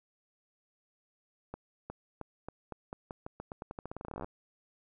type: accelerating click train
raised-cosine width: 1 ms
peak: -26 dBFS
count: 28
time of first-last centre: 1.54-4.245 s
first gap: 360 ms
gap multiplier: 0.87
effects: none